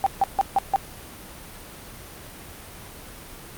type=tone bursts; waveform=sine; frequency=784 Hz; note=G5; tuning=in tune; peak=-15 dBFS; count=5; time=0.04-0.76 s; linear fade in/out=0 ms; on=24 ms; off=150 ms; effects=pink hiss -41 dBFS RMS until 3.57 s + Opus 32 kbps